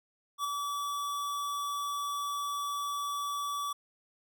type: tone with ADSR envelope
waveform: square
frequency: 1149 Hz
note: D6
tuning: 38 cents flat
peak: -29 dBFS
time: 0.38-3.73 s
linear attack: 63 ms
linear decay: 8 ms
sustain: -4 dB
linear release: 8 ms
effects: none